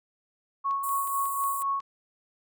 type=tone with tremolo; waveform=sine; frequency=1104 Hz; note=C#6; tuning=7 cents flat; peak=-24 dBFS; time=0.64-1.81 s; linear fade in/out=20 ms; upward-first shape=sine; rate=4 Hz; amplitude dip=45%
type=click train; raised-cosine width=0.2 ms; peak=-32 dBFS; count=7; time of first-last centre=0.71-1.803 s; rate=5.49 Hz
type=high-pass noise; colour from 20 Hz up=pink; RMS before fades=-37 dBFS; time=0.83-1.63 s; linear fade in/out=10 ms; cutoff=7600 Hz; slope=96 dB/octave
effects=none